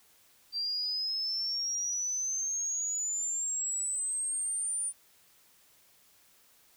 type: exponential sweep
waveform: sine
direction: up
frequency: 4684 to 9397 Hz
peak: -30 dBFS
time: 0.52-4.93 s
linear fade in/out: 50 ms
effects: white hiss -63 dBFS RMS until 6.76 s